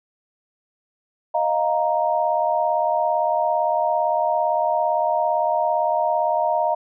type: chord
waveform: sine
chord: Eb suspended second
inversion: none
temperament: just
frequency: 622.3 / 700 / 933.4 Hz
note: Eb5 / F5 / Bb5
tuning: 0 / +4 / +2 cents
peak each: -22 dBFS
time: 1.34-6.75 s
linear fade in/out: 10 ms
effects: none